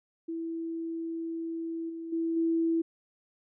sine tone with level steps, 329.6 Hz, E4, in tune, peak -32 / -36 / -27 / -24 dBFS, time 0.28-2.82 s, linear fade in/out 10 ms, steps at 1.89 / 2.12 / 2.36 s, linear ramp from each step 10 ms, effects none

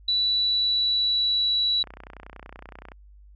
sine tone with pitch glide, 3951 to 3926 Hz, B7 to B7, 0 to -11 cents, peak -20 dBFS, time 0.08-1.83 s, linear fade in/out 5 ms, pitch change -11 cents, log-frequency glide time 0.25-1.58 s
click train, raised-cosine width 0.5 ms, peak -26 dBFS, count 34, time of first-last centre 1.84-2.918 s, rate 30.6 Hz
effects added 50 Hz sine -47 dBFS peak until 3.35 s

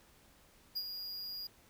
square tone with ADSR envelope, 4855 Hz, D#8, 43 cents flat, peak -34 dBFS, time 0.75-1.47 s, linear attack 19 ms, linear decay 57 ms, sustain -7 dB, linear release 3 ms, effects pink hiss -64 dBFS RMS until 1.69 s

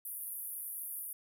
white band-pass noise, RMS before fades -42 dBFS, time 0.05-1.13 s, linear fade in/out 2 ms, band 9800 to 15000 Hz, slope 96 dB/octave, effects none

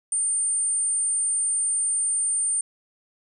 sine tone, 8950 Hz, C#9, 16 cents sharp, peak -21 dBFS, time 0.12-2.61 s, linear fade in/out 2 ms, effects none

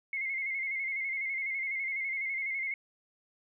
sine tone with vibrato, 2141 Hz, C7, 39 cents sharp, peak -31 dBFS, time 0.13-2.74 s, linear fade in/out 2 ms, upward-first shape square, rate 12 Hz, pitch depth 41 cents each way, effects none

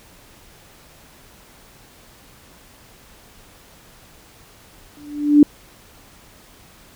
sine tone with exponential growth, 293.7 Hz, D4, in tune, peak -3 dBFS, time 4.97-5.43 s, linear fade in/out 2 ms, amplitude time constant 100 ms, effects pink hiss -48 dBFS RMS until 6.95 s

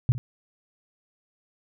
sine tone with echo, 123.47 Hz, B2, in tune, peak -15 dBFS, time 0.09-0.12 s, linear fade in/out 0 ms, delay 60 ms, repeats 1, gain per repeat -15 dB, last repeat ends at 0.18 s, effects none

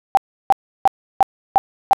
sine tone bursts, 782 Hz, G5, 4 cents flat, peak -7 dBFS, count 6, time 0.15-1.932 s, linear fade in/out 0 ms, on 22 ms, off 330 ms, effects none

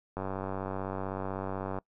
click train, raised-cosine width 1 ms, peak -21 dBFS, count 156, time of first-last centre 0.17-1.786 s, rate 95.9 Hz, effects noise-tail reverb RT60 0.1 s tail -24 dB re dry

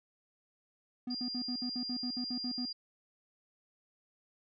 triangle tone bursts, 246.9 Hz, B3, in tune, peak -33 dBFS, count 12, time 1.07-2.655 s, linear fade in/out 5 ms, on 78 ms, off 59 ms
sine tone, 4800 Hz, D8, 37 cents sharp, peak -37 dBFS, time 1.1-2.73 s, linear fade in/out 10 ms
effects none

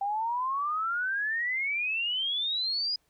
sine exponential sweep, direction up, 784 to 4990 Hz, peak -27 dBFS, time 0.01-2.96 s, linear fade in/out 5 ms, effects pink hiss -71 dBFS RMS until 3.09 s

